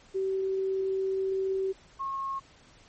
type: tone pair in turn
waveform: sine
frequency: 383.5 / 1084.7 Hz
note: G4 / C#6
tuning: -38 / -38 cents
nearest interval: octave + tritone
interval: 1800 cents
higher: second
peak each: -26 / -30 dBFS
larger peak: first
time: 0.14-1.73 / 1.99-2.4 s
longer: first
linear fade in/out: 20 ms
effects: pink hiss -57 dBFS RMS until 2.88 s + MP3 32 kbps